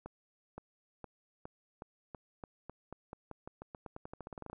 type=accelerating click train; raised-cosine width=1 ms; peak=-30 dBFS; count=26; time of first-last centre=0.06-4.531 s; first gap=520 ms; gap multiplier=0.89; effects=none